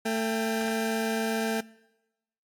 20% pulse tone pair together, 223.2 / 795.4 Hz, A3 / G5, +25 / +25 cents, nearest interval octave + minor seventh, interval 2200 cents, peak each -22 / -29 dBFS, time 0.05-1.61 s, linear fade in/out 10 ms, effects noise-tail reverb RT60 1.0 s tail -23 dB re dry + AAC 64 kbps

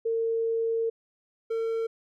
sine / triangle tone pair in turn, 455 / 453.2 Hz, A#4 / A#4, -42 / -49 cents, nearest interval unison, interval 7 cents, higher first, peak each -24 dBFS, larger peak neither, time 0.05-0.9 / 1.5-1.87 s, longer first, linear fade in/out 10 ms, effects none

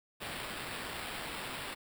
violet noise with sample-and-hold, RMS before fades -41 dBFS, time 0.2-1.75 s, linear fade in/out 20 ms, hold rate 6300 Hz, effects none

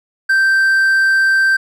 triangle tone, 1564 Hz, G6, 4 cents flat, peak -8 dBFS, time 0.29-1.57 s, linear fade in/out 10 ms, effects none

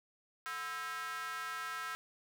square tone with high-pass filter, 146 Hz, D3, 10 cents flat, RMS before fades -41 dBFS, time 0.46-1.95 s, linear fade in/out 0 ms, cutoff 1400 Hz, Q 4.3, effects none

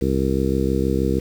harmonic tone, 66.4 Hz, C2, 26 cents sharp, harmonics 1 / 2 / 3 / 4 / 5 / 6 / 7, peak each -24 / -26 / -24 / -26 / -25 / -26 / -26 dBFS, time 0.01-1.2 s, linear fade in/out 10 ms, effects 7-bit

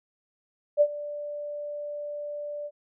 sine tone with ADSR envelope, 587.3 Hz, D5, in tune, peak -14 dBFS, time 0.77-2.71 s, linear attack 40 ms, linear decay 60 ms, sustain -18 dB, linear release 50 ms, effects none

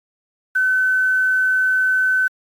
sine tone with quantisation, 1518 Hz, F#6, 44 cents sharp, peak -14 dBFS, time 0.55-2.28 s, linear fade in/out 10 ms, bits 7, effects AAC 64 kbps

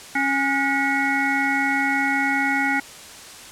harmonic tone with a mistuned harmonic, 275 Hz, C#4, 14 cents flat, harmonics 1 / 3 / 5 / 7 / 8, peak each -25 / -25 / -25 / -25 / -25 dBFS, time 0.15-2.8 s, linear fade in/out 5 ms, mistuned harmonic 5, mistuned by +87 cents, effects white hiss -40 dBFS RMS until 3.51 s + low-pass 9000 Hz 12 dB/octave

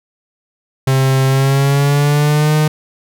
45% pulse tone with pitch glide, 133.2 to 153.01 Hz, C3 to D#3, +31 to -29 cents, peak -10 dBFS, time 0.87-2.68 s, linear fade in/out 5 ms, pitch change +240 cents, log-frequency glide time 1.27-2.55 s, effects none

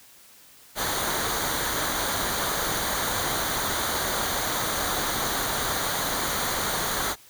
pink noise with comb filter, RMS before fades -27 dBFS, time 0.75-7.16 s, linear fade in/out 50 ms, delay 0.38 ms, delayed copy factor -0.65, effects white hiss -52 dBFS RMS until 7.29 s

